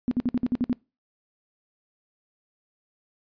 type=tone bursts; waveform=sine; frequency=246.9 Hz; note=B3; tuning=in tune; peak=-20 dBFS; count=8; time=0.08-0.729 s; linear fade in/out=0 ms; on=33 ms; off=55 ms; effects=noise-tail reverb RT60 0.3 s tail -24 dB re dry + resampled to 11025 Hz